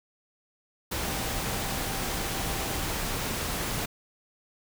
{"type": "tone in noise", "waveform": "sine", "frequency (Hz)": 784, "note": "G5", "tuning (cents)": 0, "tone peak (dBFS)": -42, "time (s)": [1.04, 2.89], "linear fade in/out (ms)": 10, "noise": "pink", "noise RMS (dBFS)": -31, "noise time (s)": [0.91, 3.86], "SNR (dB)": -14, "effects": []}